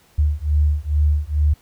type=beating tone pair; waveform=sine; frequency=73.42 / 75.72 Hz; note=D2 / D#2; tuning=0 / -47 cents; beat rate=2.3 Hz; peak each=-18 dBFS; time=0.18-1.54 s; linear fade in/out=10 ms; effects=pink hiss -55 dBFS RMS until 1.61 s